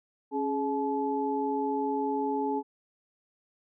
sine tone cluster, 275.4 / 420.4 / 860 Hz, C#4 / G#4 / A5, -11 / +21 / -40 cents, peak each -31 dBFS, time 0.31-2.63 s, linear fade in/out 50 ms, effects none

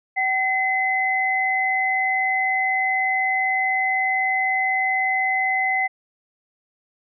sine tone pair together, 762.5 / 2039 Hz, G5 / C7, -48 / -45 cents, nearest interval octave + perfect fourth, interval 1703 cents, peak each -23 / -20 dBFS, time 0.16-5.88 s, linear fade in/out 20 ms, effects none

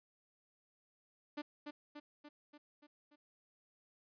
sawtooth tone with echo, 295.3 Hz, D4, 10 cents sharp, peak -36 dBFS, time 1.37-1.42 s, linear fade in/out 10 ms, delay 290 ms, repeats 6, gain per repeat -4 dB, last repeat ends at 3.16 s, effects resampled to 11025 Hz

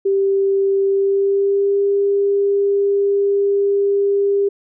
sine tone with pitch glide, 392 to 400.2 Hz, G4 to G4, 0 to +36 cents, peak -13 dBFS, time 0.05-4.49 s, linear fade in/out 10 ms, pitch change +36 cents, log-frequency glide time 0.86-1.81 s, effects none

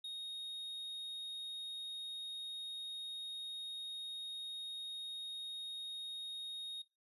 triangle tone, 3729 Hz, A#7, in tune, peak -40 dBFS, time 0.04-6.82 s, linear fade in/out 5 ms, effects noise-tail reverb RT60 0.2 s tail -20 dB re dry + resampled to 32000 Hz

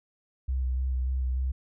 sine tone with vibrato, 64.2 Hz, C2, 32 cents flat, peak -25 dBFS, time 0.48-1.52 s, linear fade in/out 10 ms, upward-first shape square, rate 3.4 Hz, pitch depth 20 cents each way, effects none

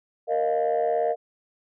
sine chord, Bb suspended fourth, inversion none, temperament just, 466.2 / 621.6 / 699.2 Hz, Bb4 / Eb5 / F5, 0 / -2 / +2 cents, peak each -24 dBFS, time 0.27-1.16 s, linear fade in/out 50 ms, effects tanh soft clip ceiling -16 dBFS

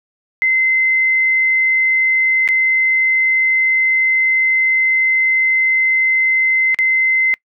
sine tone with dropouts, 2063 Hz, C7, 25 cents flat, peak -11 dBFS, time 0.42-7.34 s, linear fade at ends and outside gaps 0 ms, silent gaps 2.477-2.488 / 6.745-6.788 s, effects noise-tail reverb RT60 0.1 s tail -26 dB re dry

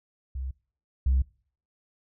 sine tone pair in turn, 65.4 / 65.4 Hz, C2 / C2, 0 / 0 cents, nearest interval unison, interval 0 cents, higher neither, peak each -30 / -18 dBFS, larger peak second, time 0.35-0.51 / 1.06-1.22 s, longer neither, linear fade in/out 5 ms, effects noise-tail reverb RT60 0.5 s tail -24 dB re dry + tanh soft clip ceiling -17 dBFS

